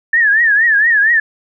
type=tone with vibrato; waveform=sine; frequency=1760 Hz; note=A6; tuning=in tune; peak=-8 dBFS; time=0.13-1.2 s; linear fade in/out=5 ms; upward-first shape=triangle; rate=4.3 Hz; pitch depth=160 cents each way; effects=none